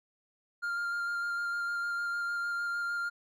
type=tone with vibrato; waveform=triangle; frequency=1400 Hz; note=F6; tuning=4 cents sharp; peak=-29 dBFS; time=0.62-3.1 s; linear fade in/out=20 ms; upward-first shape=square; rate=6.6 Hz; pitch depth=10 cents each way; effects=none